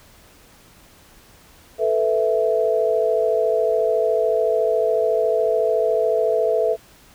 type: chord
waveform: sine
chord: A suspended second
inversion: none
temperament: equal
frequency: 440 / 493.9 / 659.3 Hz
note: A4 / B4 / E5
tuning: 0 / 0 / 0 cents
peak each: -20 / -22 / -20 dBFS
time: 1.78-6.77 s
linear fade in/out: 50 ms
effects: pink hiss -50 dBFS RMS until 7.14 s